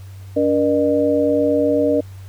sine tone cluster, 285.3 / 476.6 / 605 Hz, C#4 / A#4 / D#5, +50 / +38 / -49 cents, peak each -18 dBFS, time 0.36-2.01 s, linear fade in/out 10 ms, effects added 96 Hz sine -33 dBFS peak until 2.28 s + pink hiss -50 dBFS RMS until 2.28 s

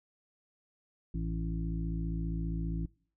harmonic tone, 55 Hz, A1, in tune, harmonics 1 / 2 / 3 / 5 / 6, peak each -34 / -43 / -36 / -43 / -46 dBFS, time 1.14-2.86 s, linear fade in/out 5 ms, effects noise-tail reverb RT60 0.5 s tail -24 dB re dry

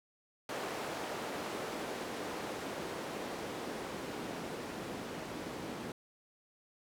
white noise with band-pass filter sweep, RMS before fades -41 dBFS, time 0.49-5.92 s, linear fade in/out 2 ms, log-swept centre 470 to 250 Hz, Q 0.85, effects none

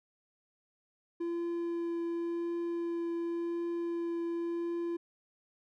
triangle tone with vibrato, 340 Hz, F4, 46 cents flat, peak -30 dBFS, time 1.2-4.97 s, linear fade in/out 10 ms, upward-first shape triangle, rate 0.91 Hz, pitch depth 10 cents each way, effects none

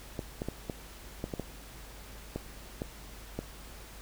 clicks, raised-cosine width 2 ms, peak -20 dBFS, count 10, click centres 0.192 / 0.419 / 0.486 / 0.698 / 1.241 / 1.338 / 1.397 / 2.36 / 2.819 / 3.39 s, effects added 50 Hz sine -49 dBFS peak until 4.01 s + pink hiss -50 dBFS RMS until 4.01 s

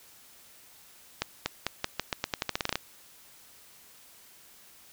accelerating click train, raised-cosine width 0.2 ms, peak -10 dBFS, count 16, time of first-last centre 1.22-2.756 s, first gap 240 ms, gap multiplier 0.86, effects white hiss -55 dBFS RMS until 4.92 s

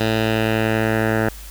10% pulse tone with low-pass filter sweep, 110.6 Hz, A2, 9 cents sharp, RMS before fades -19 dBFS, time 0-1.29 s, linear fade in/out 5 ms, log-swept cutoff 3800 to 1600 Hz, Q 1.8, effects added 50 Hz sine -35 dBFS peak until 1.5 s + white hiss -41 dBFS RMS until 1.5 s

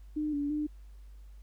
sine tone with pitch steps, 302.9 / 287.5 / 300.4 Hz, D#4 / D4 / D4, -46 / -37 / +39 cents, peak -29 dBFS, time 0.16-0.67 s, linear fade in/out 10 ms, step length 170 ms, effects added 50 Hz sine -47 dBFS peak until 1.42 s + pink hiss -70 dBFS RMS until 1.42 s

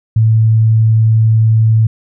sine tone, 111.1 Hz, A2, 17 cents sharp, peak -6 dBFS, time 0.16-1.87 s, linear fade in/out 5 ms, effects none

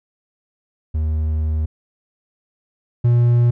triangle tone pair in turn, 77.78 / 119.87 Hz, D#2 / A#2, 0 / +49 cents, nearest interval perfect fifth, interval 749 cents, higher second, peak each -15 / -9 dBFS, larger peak second, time 0.94-1.66 / 3.04-3.51 s, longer first, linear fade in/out 10 ms, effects none

